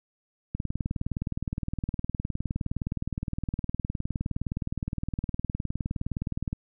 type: click train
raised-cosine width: 5 ms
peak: -17 dBFS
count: 117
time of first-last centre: 0.55-6.529 s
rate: 19.4 Hz
effects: none